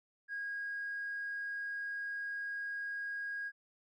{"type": "tone with tanh clipping", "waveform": "triangle", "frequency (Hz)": 1638, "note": "G#6", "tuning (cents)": -24, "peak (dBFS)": -37, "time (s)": [0.28, 3.52], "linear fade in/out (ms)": 50, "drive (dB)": 4, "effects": []}